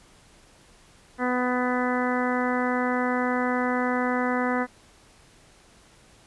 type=harmonic tone; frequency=249.4 Hz; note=B3; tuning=17 cents sharp; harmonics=1 / 2 / 3 / 4 / 5 / 6 / 7 / 8; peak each=-26 / -29 / -31 / -32 / -33 / -34 / -34 / -35 dBFS; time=1.18-4.67 s; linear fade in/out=50 ms; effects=pink hiss -55 dBFS RMS until 6.26 s + resampled to 24000 Hz